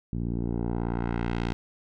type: tone with low-pass filter sweep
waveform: 10% pulse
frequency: 58.27 Hz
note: A#1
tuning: in tune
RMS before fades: -29 dBFS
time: 0.13-1.53 s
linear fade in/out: 0 ms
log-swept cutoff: 200 to 4400 Hz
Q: 0.94
effects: none